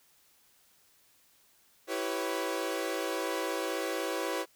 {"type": "chord", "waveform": "sawtooth", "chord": "C# half-diminished seventh", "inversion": "first", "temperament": "equal with one note detuned", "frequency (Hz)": [329.6, 385.9, 493.9, 554.4], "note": ["E4", "G4", "B4", "C#5"], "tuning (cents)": [0, -27, 0, 0], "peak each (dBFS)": -33, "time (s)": [1.87, 4.46], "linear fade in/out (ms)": 50, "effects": ["white hiss -65 dBFS RMS until 4.55 s"]}